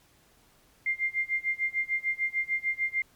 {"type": "tone with tremolo", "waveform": "sine", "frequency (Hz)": 2100, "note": "C7", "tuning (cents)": 6, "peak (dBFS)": -23, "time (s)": [0.86, 3.02], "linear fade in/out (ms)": 2, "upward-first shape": "sine", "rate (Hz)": 6.7, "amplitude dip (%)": 95, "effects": ["pink hiss -62 dBFS RMS until 3.15 s", "MP3 96 kbps"]}